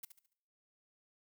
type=noise with echo; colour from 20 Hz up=blue; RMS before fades=-45 dBFS; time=0.03-0.05 s; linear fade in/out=5 ms; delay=71 ms; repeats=4; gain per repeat=-9 dB; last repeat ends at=0.334 s; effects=noise-tail reverb RT60 0.7 s tail -21 dB re dry